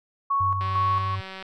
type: tone with tremolo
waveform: sine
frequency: 1108.7 Hz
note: C#6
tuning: in tune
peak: -20 dBFS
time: 0.3-1.16 s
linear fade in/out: 10 ms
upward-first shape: square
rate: 2.2 Hz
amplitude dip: 50%
type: tone with pitch glide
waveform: sine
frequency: 96.4 to 98.09 Hz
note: G2 to G2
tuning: -28 to +2 cents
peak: -27 dBFS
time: 0.4-1.21 s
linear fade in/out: 10 ms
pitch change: +30 cents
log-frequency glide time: 0.75-0.81 s
type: click train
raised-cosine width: 0.3 ms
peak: -22 dBFS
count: 156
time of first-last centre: 0.61-1.426 s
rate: 190 Hz
effects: none